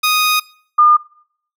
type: tone pair in turn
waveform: 15% pulse / sine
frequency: 1243 / 1210.4 Hz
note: D#6 / D#6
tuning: -2 / -48 cents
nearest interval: unison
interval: 46 cents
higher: first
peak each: -6 dBFS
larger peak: neither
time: 0.03-0.4 / 0.78-0.97 s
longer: first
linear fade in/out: 10 ms
effects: noise-tail reverb RT60 0.6 s tail -23 dB re dry